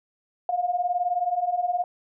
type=beating tone pair; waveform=sine; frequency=698.5 / 717.5 Hz; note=F5 / F5; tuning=0 / +47 cents; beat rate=19 Hz; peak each=-27 / -24 dBFS; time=0.49-1.84 s; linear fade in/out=2 ms; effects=none